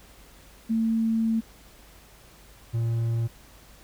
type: tone pair in turn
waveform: sine / triangle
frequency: 224.7 / 115.44 Hz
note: A3 / A#2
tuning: +37 / -16 cents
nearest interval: octave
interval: 1153 cents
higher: first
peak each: -21 dBFS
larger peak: neither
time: 0.69-1.41 / 2.73-3.28 s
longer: first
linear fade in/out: 20 ms
effects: added 50 Hz sine -54 dBFS peak until 3.83 s + pink hiss -53 dBFS RMS until 3.83 s